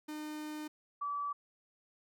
45% pulse / sine tone pair in turn, 304.2 / 1151.8 Hz, D#4 / D6, -39 / -34 cents, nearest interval octave + major seventh, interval 2305 cents, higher second, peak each -40 / -34 dBFS, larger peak second, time 0.08-0.68 / 1.01-1.33 s, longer first, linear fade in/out 10 ms, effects none

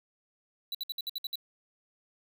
square tone bursts, 3951 Hz, B7, in tune, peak -33 dBFS, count 8, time 0.72-1.356 s, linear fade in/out 2 ms, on 27 ms, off 60 ms, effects none

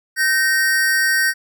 square tone pair together, 1543 / 1856.6 Hz, G6 / A#6, -28 / -7 cents, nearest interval minor third, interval 321 cents, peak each -18 dBFS, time 0.16-1.34 s, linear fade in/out 50 ms, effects none

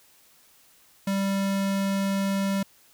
square tone, 196 Hz, G3, in tune, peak -24 dBFS, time 1.07-2.63 s, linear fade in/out 5 ms, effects white hiss -58 dBFS RMS until 2.93 s

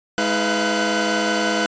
sawtooth tone cluster, 210.4 / 320.8 / 498.6 / 693 / 1502 Hz, G#3 / E4 / B4 / F5 / F#6, +23 / -47 / +16 / -14 / +26 cents, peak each -21 dBFS, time 0.18-1.66 s, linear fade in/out 0 ms, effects resampled to 16000 Hz

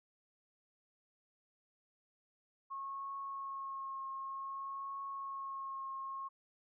sine tone with vibrato, 1088 Hz, C#6, 33 cents flat, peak -40 dBFS, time 2.7-6.29 s, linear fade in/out 20 ms, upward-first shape triangle, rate 0.54 Hz, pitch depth 19 cents each way, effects none

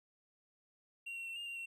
triangle tone with pitch steps, 2753 / 2730 / 2709 / 2817 / 2768 / 2724 Hz, F7 / F7 / E7 / F7 / F7 / F7, -25 / -40 / +47 / +14 / -16 / -44 cents, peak -40 dBFS, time 1.06-1.66 s, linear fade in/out 10 ms, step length 100 ms, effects none

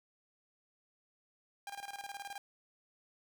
sawtooth tone with tremolo, 802 Hz, G5, 39 cents sharp, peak -37 dBFS, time 1.67-2.38 s, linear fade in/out 2 ms, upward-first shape square, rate 19 Hz, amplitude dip 75%, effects none

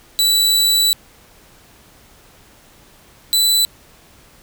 sawtooth tone pair in turn, 3951 / 3983 Hz, B7 / B7, 0 / +14 cents, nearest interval unison, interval 14 cents, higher second, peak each -9 dBFS, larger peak neither, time 0.19-0.93 / 3.33-3.65 s, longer first, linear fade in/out 0 ms, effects pink hiss -48 dBFS RMS until 4.42 s

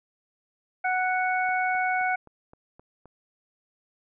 harmonic tone, 740 Hz, F#5, in tune, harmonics 1 / 2 / 3, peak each -25 / -28 / -30 dBFS, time 0.84-2.16 s, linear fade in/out 10 ms
click train, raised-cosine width 1 ms, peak -35 dBFS, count 7, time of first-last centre 1.49-3.057 s, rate 3.83 Hz
effects none

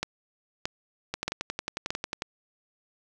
two click trains, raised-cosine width 0.2 ms, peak -11 / -13 dBFS, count 4 / 13, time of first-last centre 0.03-1.905 / 1.14-2.221 s, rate 1.6 / 11.1 Hz, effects none

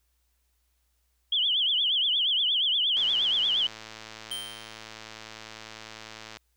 sine tone with vibrato, 3176 Hz, G7, 22 cents sharp, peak -22 dBFS, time 1.32-3.67 s, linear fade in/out 5 ms, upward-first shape triangle, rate 8.5 Hz, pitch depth 190 cents each way
click train, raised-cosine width 0.2 ms, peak -24 dBFS, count 375, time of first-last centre 2.97-6.37 s, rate 110 Hz
square tone with exponential decay, 3136 Hz, G7, in tune, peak -30 dBFS, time 4.31-4.96 s, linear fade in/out 5 ms, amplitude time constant 140 ms
effects added 60 Hz sine -70 dBFS peak until 6.56 s + white hiss -75 dBFS RMS until 6.56 s

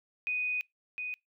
sine tone pair in turn, 2489 / 2489 Hz, D#7 / D#7, 0 / 0 cents, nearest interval unison, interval 0 cents, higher neither, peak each -29 / -34 dBFS, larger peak first, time 0.27-0.61 / 0.98-1.14 s, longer first, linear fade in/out 0 ms, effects noise-tail reverb RT60 0.2 s tail -26 dB re dry

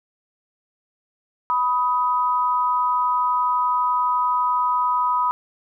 sine tone pair together, 987.8 / 1256.1 Hz, B5 / D#6, 0 / +16 cents, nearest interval major third, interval 416 cents, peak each -19 / -22 dBFS, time 1.5-5.31 s, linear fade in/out 0 ms, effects none

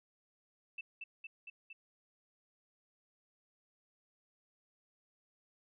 sine tone with echo, 2657 Hz, E7, 13 cents sharp, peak -40 dBFS, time 0.78-0.81 s, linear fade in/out 5 ms, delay 230 ms, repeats 4, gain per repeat -2 dB, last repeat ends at 1.73 s, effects none

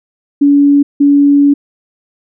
sine tone pair in turn, 284.7 / 284.7 Hz, C#4 / C#4, +46 / +46 cents, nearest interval unison, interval 0 cents, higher neither, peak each -4 dBFS, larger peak neither, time 0.41-0.83 / 1-1.54 s, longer second, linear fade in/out 10 ms, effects none

